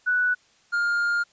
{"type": "tone pair in turn", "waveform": ["sine", "triangle"], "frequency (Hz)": [1480, 1409.5], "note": ["F#6", "F6"], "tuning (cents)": [0, 16], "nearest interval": "minor second", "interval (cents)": 84, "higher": "first", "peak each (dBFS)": -19, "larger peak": "neither", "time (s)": [[0.06, 0.35], [0.72, 1.24]], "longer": "second", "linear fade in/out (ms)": 20, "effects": ["white hiss -60 dBFS RMS until 1.32 s", "resampled to 16000 Hz"]}